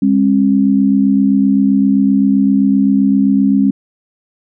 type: tone pair together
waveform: sine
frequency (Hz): 202.3 / 270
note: G#3 / C#4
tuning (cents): -45 / -45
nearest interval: perfect fourth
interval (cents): 500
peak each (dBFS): -11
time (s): 0.02-3.71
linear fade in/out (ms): 5
effects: none